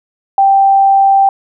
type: tone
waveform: sine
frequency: 784 Hz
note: G5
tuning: in tune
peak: -5 dBFS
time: 0.38-1.29 s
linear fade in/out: 2 ms
effects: none